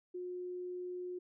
sine tone, 360 Hz, F#4, 47 cents flat, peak -39 dBFS, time 0.14-1.19 s, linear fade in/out 10 ms, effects none

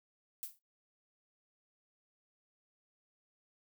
violet noise with exponential decay, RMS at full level -38 dBFS, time 0.43-0.59 s, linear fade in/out 0 ms, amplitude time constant 34 ms, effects noise-tail reverb RT60 0.2 s tail -22 dB re dry

